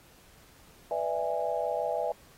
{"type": "chord", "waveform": "sine", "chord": "E dominant seventh", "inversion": "second", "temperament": "just", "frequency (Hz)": [494.4, 593.3, 659.3, 824.1], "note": ["B4", "D5", "E5", "G#5"], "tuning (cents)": [2, 18, 0, -14], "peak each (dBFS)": [-34, -33, -32, -34], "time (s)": [0.91, 2.12], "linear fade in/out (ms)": 2, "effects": ["pink hiss -58 dBFS RMS until 2.37 s", "AAC 48 kbps"]}